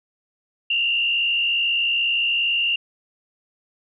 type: tone with frequency modulation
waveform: sine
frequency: 2794 Hz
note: F7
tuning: in tune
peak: -18 dBFS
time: 0.7-2.76 s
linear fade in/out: 5 ms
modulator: 62.4 Hz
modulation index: 1.2
effects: none